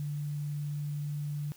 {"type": "tone", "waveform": "sine", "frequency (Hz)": 146.83, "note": "D3", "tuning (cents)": 0, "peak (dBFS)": -32, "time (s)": [0, 1.52], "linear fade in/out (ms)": 0, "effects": ["white hiss -57 dBFS RMS until 1.56 s"]}